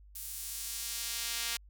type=tone with high-pass filter sweep; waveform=sawtooth; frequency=233.1 Hz; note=A#3; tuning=in tune; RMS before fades=-38 dBFS; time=0.15-1.57 s; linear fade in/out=5 ms; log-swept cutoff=11000 to 2800 Hz; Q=0.7; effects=added 50 Hz sine -53 dBFS peak until 1.69 s